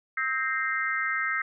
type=tone cluster; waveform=sine; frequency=1292 / 1583 / 1859 / 2086 Hz; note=E6 / G6 / A#6 / C7; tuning=-35 / +17 / -5 / -6 cents; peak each=-31 dBFS; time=0.17-1.42 s; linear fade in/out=5 ms; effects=none